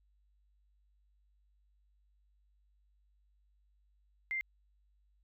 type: tone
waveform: sine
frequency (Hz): 2093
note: C7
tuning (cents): 0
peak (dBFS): -33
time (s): 4.31-4.41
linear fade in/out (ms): 0
effects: added 50 Hz sine -68 dBFS peak until 5.23 s